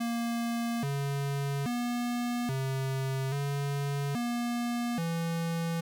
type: tone with pitch steps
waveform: square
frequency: 234 / 140.2 / 241.5 / 133.6 / 141.3 / 238.9 / 166.7 Hz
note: A#3 / C#3 / B3 / C3 / C#3 / A#3 / E3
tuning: +7 / +20 / -39 / +36 / +34 / +43 / +20 cents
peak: -30 dBFS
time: 0-5.81 s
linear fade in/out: 10 ms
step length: 830 ms
effects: none